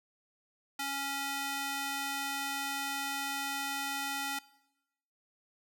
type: tone with high-pass filter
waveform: square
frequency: 277.4 Hz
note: C#4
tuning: 1 cent sharp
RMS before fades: -36 dBFS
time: 0.79-4.39 s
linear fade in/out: 5 ms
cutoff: 900 Hz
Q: 0.61
effects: noise-tail reverb RT60 0.9 s tail -21 dB re dry